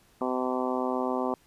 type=harmonic tone; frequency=127.7 Hz; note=C3; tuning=42 cents flat; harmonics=2 / 3 / 4 / 5 / 6 / 7 / 8 / 9; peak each=-31 / -33 / -34 / -35 / -36 / -36 / -37 / -38 dBFS; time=0.21-1.34 s; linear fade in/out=2 ms; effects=pink hiss -62 dBFS RMS until 1.46 s + resampled to 32000 Hz